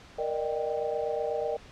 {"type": "chord", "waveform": "sine", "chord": "Eb major seventh", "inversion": "second", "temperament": "equal with one note detuned", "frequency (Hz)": [466.2, 594.2, 622.3, 784], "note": ["Bb4", "D5", "Eb5", "G5"], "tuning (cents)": [0, 20, 0, 0], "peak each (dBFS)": [-31, -33, -35, -36], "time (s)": [0.18, 1.57], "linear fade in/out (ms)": 10, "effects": ["pink hiss -51 dBFS RMS until 1.71 s", "low-pass 5000 Hz 12 dB/octave"]}